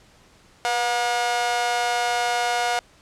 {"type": "tone with amplitude modulation", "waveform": "sawtooth", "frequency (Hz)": 720, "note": "F#5", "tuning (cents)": -47, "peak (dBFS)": -13, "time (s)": [0.65, 2.79], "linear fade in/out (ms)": 0, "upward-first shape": "sine", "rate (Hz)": 233, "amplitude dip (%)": 85, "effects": ["pink hiss -54 dBFS RMS until 3.01 s", "low-pass 8000 Hz 12 dB/octave"]}